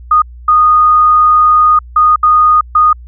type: tone bursts at uneven times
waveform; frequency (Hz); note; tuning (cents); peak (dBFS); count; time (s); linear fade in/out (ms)
sine; 1234; D#6; -15; -4; 5; 0.11-0.22 / 0.48-1.79 / 1.96-2.16 / 2.23-2.61 / 2.75-2.93; 5
effects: added 60 Hz sine -29 dBFS peak until 3.07 s